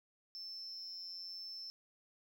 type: tone with amplitude modulation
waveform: sine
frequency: 5310 Hz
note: E8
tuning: 12 cents sharp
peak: -40 dBFS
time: 0.35-1.7 s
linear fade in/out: 0 ms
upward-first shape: sine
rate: 181 Hz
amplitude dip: 65%
effects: tanh soft clip ceiling -40 dBFS + 12-bit